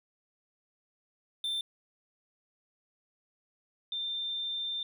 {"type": "tone pair in turn", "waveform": ["triangle", "sine"], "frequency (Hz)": [3566, 3586], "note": ["A7", "A7"], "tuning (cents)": [22, 32], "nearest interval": "unison", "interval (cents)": 10, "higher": "second", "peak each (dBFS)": [-29, -32], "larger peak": "first", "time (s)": [[1.44, 1.61], [3.92, 4.83]], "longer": "second", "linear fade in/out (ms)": 2, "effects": []}